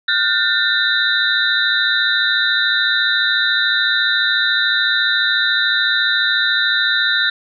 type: tone cluster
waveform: sine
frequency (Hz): 1427 / 1541 / 1794 / 3672 / 3951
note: F6 / G6 / A6 / A#7 / B7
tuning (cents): +37 / -30 / +33 / -27 / 0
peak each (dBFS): -20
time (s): 0.08-7.3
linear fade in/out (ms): 5
effects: none